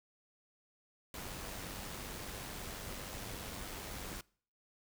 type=noise with amplitude modulation; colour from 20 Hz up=pink; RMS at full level=-43 dBFS; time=1.14-4.21 s; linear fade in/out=2 ms; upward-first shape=sine; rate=97.1 Hz; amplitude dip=35%; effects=noise-tail reverb RT60 0.5 s tail -24 dB re dry